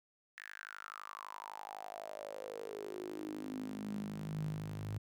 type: tone with high-pass filter sweep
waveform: sawtooth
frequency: 51.91 Hz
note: G#1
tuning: in tune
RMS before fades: -44 dBFS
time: 0.37-4.98 s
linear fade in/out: 5 ms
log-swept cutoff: 1800 to 110 Hz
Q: 7.8
effects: none